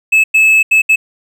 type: tone bursts at uneven times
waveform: triangle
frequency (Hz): 2601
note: E7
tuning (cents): -24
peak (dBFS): -4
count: 4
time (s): 0.12-0.24 / 0.34-0.63 / 0.71-0.82 / 0.89-0.96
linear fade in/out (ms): 10
effects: none